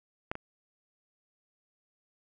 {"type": "clicks", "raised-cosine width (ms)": 0.5, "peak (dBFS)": [-17, -23], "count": 2, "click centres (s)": [0.315, 0.354], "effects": []}